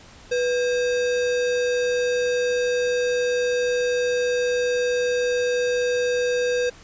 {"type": "tone with sample-and-hold", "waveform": "sine", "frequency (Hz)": 492.1, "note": "B4", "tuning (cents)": -6, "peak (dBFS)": -19, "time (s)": [0.31, 6.7], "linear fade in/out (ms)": 10, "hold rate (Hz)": 2100, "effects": ["pink hiss -47 dBFS RMS until 6.83 s", "resampled to 16000 Hz"]}